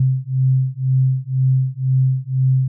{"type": "beating tone pair", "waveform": "sine", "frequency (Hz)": [130, 132], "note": ["C3", "C3"], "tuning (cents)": [-11, 16], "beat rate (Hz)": 2, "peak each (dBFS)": -17, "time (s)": [0, 2.68], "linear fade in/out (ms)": 5, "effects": []}